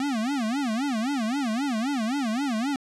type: tone with vibrato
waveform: square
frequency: 249.6 Hz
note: B3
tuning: 19 cents sharp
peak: -25 dBFS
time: 0-2.76 s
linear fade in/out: 2 ms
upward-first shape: sine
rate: 3.8 Hz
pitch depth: 260 cents each way
effects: low-pass 8000 Hz 12 dB/octave